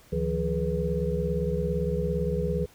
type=tone cluster; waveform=sine; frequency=71.9 / 158.8 / 176.4 / 418.7 / 488.9 Hz; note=D2 / D#3 / F3 / G#4 / B4; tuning=-36 / +36 / +18 / +14 / -18 cents; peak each=-31 dBFS; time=0.12-2.66 s; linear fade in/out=10 ms; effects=pink hiss -56 dBFS RMS until 2.74 s